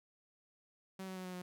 sawtooth tone with pitch steps, 190 / 187.49 / 185.02 / 182.58 / 180.17 Hz, F#3 / F#3 / F#3 / F#3 / F#3, +46 / +23 / 0 / -23 / -46 cents, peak -39 dBFS, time 0.99-1.42 s, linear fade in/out 5 ms, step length 86 ms, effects none

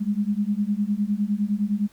sine beating tone pair, 201.1 / 210.9 Hz, G3 / G#3, +44 / +27 cents, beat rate 9.8 Hz, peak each -24 dBFS, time 0-1.88 s, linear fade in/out 20 ms, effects pink hiss -57 dBFS RMS until 1.92 s

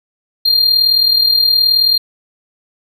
triangle tone with amplitude modulation, 4200 Hz, C8, 6 cents sharp, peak -5 dBFS, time 0.45-1.98 s, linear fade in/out 10 ms, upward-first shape sine, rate 38.9 Hz, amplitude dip 60%, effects none

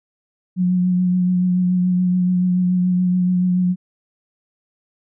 sine tone with vibrato, 181 Hz, F#3, 38 cents flat, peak -14 dBFS, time 0.56-3.76 s, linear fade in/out 50 ms, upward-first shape triangle, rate 7 Hz, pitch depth 24 cents each way, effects none

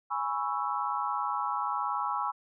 sine chord, C# minor seventh, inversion second, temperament equal, 830.6 / 987.8 / 1108.7 / 1318.5 Hz, G#5 / B5 / C#6 / E6, 0 / 0 / 0 / 0 cents, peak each -34 dBFS, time 0.1-2.32 s, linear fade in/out 20 ms, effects none

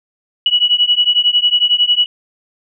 sine beating tone pair, 2928 / 2939 Hz, F#7 / F#7, -19 / -12 cents, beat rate 11 Hz, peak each -13 dBFS, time 0.46-2.06 s, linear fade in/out 2 ms, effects none

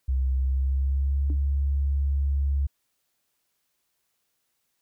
sine tone with pitch glide, 65.41 to 69.7 Hz, C2 to C#2, 0 to +10 cents, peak -21 dBFS, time 0.08-2.67 s, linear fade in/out 10 ms, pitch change +110 cents, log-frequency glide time 0.36-1.26 s
sine tone with exponential decay, 293.7 Hz, D4, in tune, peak -30 dBFS, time 1.3-1.39 s, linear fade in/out 0 ms, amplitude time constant 19 ms
effects white hiss -75 dBFS RMS until 4.81 s

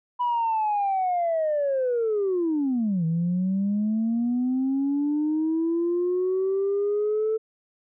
sine linear two-way sweep, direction down then up, 987.8 to 160.5 to 442.3 Hz, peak -20 dBFS, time 0.19-7.38 s, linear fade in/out 20 ms, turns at 3.05 s, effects tanh soft clip ceiling -18 dBFS

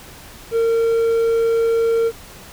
triangle tone with hard clipping, 458.1 Hz, A#4, 30 cents flat, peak -15 dBFS, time 0.51-2.12 s, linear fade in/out 50 ms, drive 6 dB, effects pink hiss -40 dBFS RMS until 2.52 s

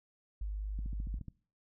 sine tone, 51 Hz, G#1, 31 cents flat, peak -34 dBFS, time 0.41-1.19 s, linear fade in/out 5 ms
click train, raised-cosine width 5 ms, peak -32 dBFS, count 8, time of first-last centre 0.79-1.283 s, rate 14.2 Hz
effects noise-tail reverb RT60 0.4 s tail -21 dB re dry

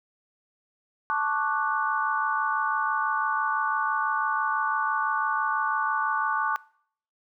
sine chord, D major seventh, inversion second, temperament equal, 880 / 1108.7 / 1174.7 / 1480 Hz, A5 / C#6 / D6 / F#6, 0 / 0 / 0 / 0 cents, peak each -29 dBFS, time 1.1-6.56 s, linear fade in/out 0 ms, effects noise-tail reverb RT60 0.6 s tail -22 dB re dry

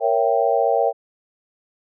sine chord, A# diminished seventh, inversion none, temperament equal with one note detuned, 466.2 / 554.4 / 669.2 / 784 Hz, A#4 / C#5 / E5 / G5, 0 / 0 / +26 / 0 cents, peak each -21 dBFS, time 0-0.93 s, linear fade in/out 50 ms, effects none

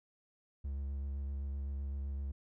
triangle tone with vibrato, 69.3 Hz, C#2, in tune, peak -34 dBFS, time 0.64-2.32 s, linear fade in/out 10 ms, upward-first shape square, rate 7.8 Hz, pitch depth 17 cents each way, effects none

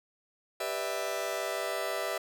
sawtooth chord, E minor seventh, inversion first, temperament just, 395.6 / 494.4 / 593.3 / 659.3 Hz, G4 / B4 / D5 / E5, +16 / +2 / +18 / 0 cents, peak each -35 / -35 / -33 / -31 dBFS, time 0.6-2.18 s, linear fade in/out 5 ms, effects none

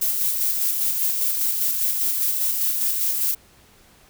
violet noise with tremolo, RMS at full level -21 dBFS, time 0.01-3.35 s, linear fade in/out 10 ms, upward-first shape square, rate 5 Hz, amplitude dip 30%, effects pink hiss -53 dBFS RMS until 4.09 s

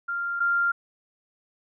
sine tone pair in turn, 1393 / 1393 Hz, F6 / F6, -5 / -5 cents, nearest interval unison, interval 0 cents, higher neither, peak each -26 / -20 dBFS, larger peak second, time 0.08-0.4 / 0.4-0.72 s, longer neither, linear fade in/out 10 ms, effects none

